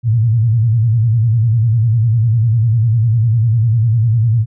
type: tone with vibrato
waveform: sine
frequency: 113.7 Hz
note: A#2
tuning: 43 cents flat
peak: -9 dBFS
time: 0.03-4.46 s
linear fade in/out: 50 ms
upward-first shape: square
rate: 10 Hz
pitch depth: 95 cents each way
effects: none